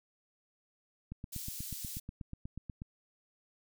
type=click train; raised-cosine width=5 ms; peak=-29 dBFS; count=15; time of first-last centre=1.12-2.819 s; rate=8.24 Hz
type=high-pass noise; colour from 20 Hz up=white; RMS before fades=-43 dBFS; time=1.32-2 s; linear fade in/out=10 ms; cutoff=4400 Hz; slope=12 dB/octave
effects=none